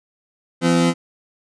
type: tone pair together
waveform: 30% pulse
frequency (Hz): 170.1 / 255.5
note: F3 / C4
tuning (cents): -45 / -41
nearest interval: perfect fifth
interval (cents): 704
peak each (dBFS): -14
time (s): 0.61-0.94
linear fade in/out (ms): 50
effects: resampled to 22050 Hz